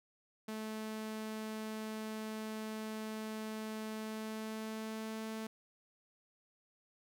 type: tone with pitch glide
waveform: sawtooth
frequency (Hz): 217.7 to 220.4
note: A3 to A3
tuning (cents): -18 to +3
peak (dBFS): -36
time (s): 0.48-5.47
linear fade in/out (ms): 5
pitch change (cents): +21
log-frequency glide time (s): 3.95-5.26
effects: none